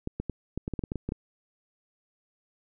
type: clicks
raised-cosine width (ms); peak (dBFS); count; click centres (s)
3; -18; 12; 0.074 / 0.2 / 0.297 / 0.576 / 0.679 / 0.737 / 0.792 / 0.838 / 0.919 / 0.957 / 1.09 / 1.121
effects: none